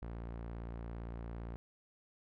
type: tone with low-pass filter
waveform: sawtooth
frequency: 57.6 Hz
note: A#1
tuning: 20 cents flat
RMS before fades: -44 dBFS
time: 0.02-1.56 s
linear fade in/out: 0 ms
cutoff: 1600 Hz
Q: 0.62
effects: none